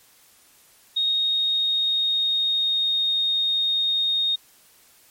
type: tone with pitch glide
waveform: sine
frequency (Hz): 3729 to 3705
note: A#7 to A#7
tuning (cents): 0 to -11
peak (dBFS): -19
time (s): 0.96-4.36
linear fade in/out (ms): 10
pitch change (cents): -11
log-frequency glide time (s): 1.15-3.16
effects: white hiss -55 dBFS RMS until 5.1 s + MP3 64 kbps